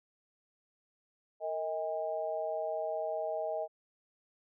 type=tone with amplitude modulation; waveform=sine; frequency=634 Hz; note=D#5; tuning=32 cents sharp; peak=-28 dBFS; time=1.4-3.68 s; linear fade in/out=50 ms; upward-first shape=sine; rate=175 Hz; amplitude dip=95%; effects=none